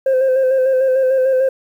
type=tone with vibrato; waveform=sine; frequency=523.3 Hz; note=C5; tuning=in tune; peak=-9 dBFS; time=0.06-1.49 s; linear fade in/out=5 ms; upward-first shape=square; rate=6.7 Hz; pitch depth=29 cents each way; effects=tanh soft clip ceiling -10 dBFS + 8-bit